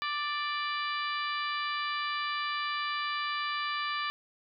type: harmonic tone with a mistuned harmonic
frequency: 588 Hz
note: D5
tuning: 2 cents sharp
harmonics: 2 / 3 / 4 / 5 / 6 / 7 / 8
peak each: -33 / -37 / -39 / -41 / -43 / -44 / -45 dBFS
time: 0.02-4.1 s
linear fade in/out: 0 ms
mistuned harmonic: 7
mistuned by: -52 cents
effects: none